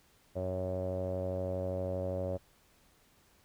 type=tone with low-pass filter; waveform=sawtooth; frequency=92.5 Hz; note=F#2; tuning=in tune; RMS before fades=-35 dBFS; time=0.35-2.38 s; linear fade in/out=20 ms; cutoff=580 Hz; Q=9.5; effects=pink hiss -66 dBFS RMS until 3.44 s